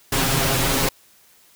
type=noise with comb filter; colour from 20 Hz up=pink; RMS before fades=-20 dBFS; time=0.12-0.89 s; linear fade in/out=5 ms; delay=7.4 ms; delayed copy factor=+0.9; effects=white hiss -54 dBFS RMS until 1.55 s